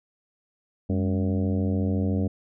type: harmonic tone with a mistuned harmonic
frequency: 93.6 Hz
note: F#2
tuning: 20 cents sharp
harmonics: 1 / 2 / 3 / 4 / 5 / 6 / 7 / 8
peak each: -25 / -26 / -30 / -38 / -35 / -39 / -42 / -50 dBFS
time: 0.89-2.28 s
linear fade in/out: 10 ms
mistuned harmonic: 2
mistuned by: +120 cents
effects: none